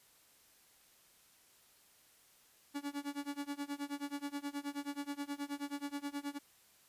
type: tone with tremolo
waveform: 45% pulse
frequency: 285.4 Hz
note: D4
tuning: 49 cents flat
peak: -36 dBFS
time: 2.74-6.39 s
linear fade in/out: 20 ms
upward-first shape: sine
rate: 9.4 Hz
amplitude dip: 95%
effects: white hiss -66 dBFS RMS until 6.88 s + resampled to 32000 Hz